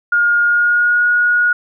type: tone with pitch glide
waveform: sine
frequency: 1422 to 1447.7 Hz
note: F6 to F#6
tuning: +31 to -38 cents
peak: -10 dBFS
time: 0.12-1.53 s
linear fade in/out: 5 ms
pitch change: +31 cents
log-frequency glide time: 0.43-1.05 s
effects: none